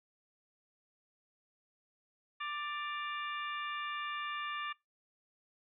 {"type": "harmonic tone with a mistuned harmonic", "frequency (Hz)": 590, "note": "D5", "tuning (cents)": 8, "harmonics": [2, 3, 4, 5, 6], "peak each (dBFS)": [-39, -43, -45, -47, -49], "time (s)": [2.4, 4.73], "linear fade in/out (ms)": 10, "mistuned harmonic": 5, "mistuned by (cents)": -76, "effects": ["noise-tail reverb RT60 0.2 s tail -23 dB re dry"]}